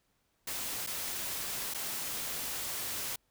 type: noise with dropouts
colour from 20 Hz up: white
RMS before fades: -37 dBFS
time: 0.47-3.16 s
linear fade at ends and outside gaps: 5 ms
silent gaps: 0.865-0.871 / 1.739-1.745 s
effects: pink hiss -75 dBFS RMS until 3.3 s